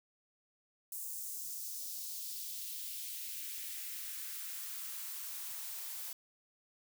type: noise with high-pass filter sweep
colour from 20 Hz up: blue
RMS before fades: -43 dBFS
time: 0.92-6.13 s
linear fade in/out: 2 ms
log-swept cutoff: 8000 to 610 Hz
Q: 1.4
effects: none